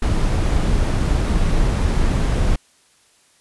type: noise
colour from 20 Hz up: brown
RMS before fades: -17 dBFS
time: 0.02-2.56 s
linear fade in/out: 5 ms
effects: white hiss -56 dBFS RMS until 3.4 s + resampled to 24000 Hz